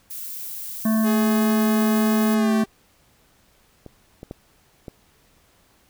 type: noise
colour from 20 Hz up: violet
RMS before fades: -33 dBFS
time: 0.1-2.35 s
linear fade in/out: 10 ms
type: harmonic tone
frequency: 220 Hz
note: A3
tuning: in tune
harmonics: 1 / 3 / 5 / 7 / 8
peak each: -17 / -30 / -33 / -40 / -40 dBFS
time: 0.85-2.64 s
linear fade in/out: 5 ms
type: tone with pitch glide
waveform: sawtooth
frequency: 420 to 389.6 Hz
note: G#4 to G4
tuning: +19 to -11 cents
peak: -22 dBFS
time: 1.03-2.66 s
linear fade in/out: 50 ms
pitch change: -130 cents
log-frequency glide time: 2.36-2.54 s
type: clicks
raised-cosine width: 2 ms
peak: -25 / -23 / -19 / -21 dBFS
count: 4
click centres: 3.863 / 4.231 / 4.311 / 4.882 s
effects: pink hiss -59 dBFS RMS until 5.89 s